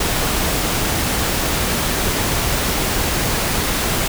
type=noise; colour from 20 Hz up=pink; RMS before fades=-19 dBFS; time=0-4.08 s; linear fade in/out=5 ms; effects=none